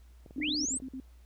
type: clicks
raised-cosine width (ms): 2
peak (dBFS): -36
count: 10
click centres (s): 0.262 / 0.309 / 0.401 / 0.442 / 0.49 / 0.55 / 0.635 / 0.686 / 0.74 / 0.801
type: tone bursts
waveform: sine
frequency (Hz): 261.7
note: C4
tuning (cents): 0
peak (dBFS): -37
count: 6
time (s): 0.36-1.001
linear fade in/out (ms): 2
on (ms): 66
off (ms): 49
type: tone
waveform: sine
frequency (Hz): 300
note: D4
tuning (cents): +37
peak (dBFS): -33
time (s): 0.38-0.65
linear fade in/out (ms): 2
type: linear sweep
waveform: sine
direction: up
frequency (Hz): 1840 to 8590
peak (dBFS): -30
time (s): 0.41-0.79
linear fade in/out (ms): 20
effects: added 60 Hz sine -52 dBFS peak until 1.25 s + pink hiss -68 dBFS RMS until 1.25 s